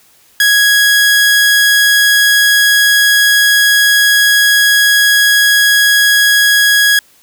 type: tone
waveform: sawtooth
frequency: 1661 Hz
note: G#6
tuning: in tune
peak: -3 dBFS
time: 0.4-6.99 s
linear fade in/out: 2 ms
effects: white hiss -48 dBFS RMS until 7.22 s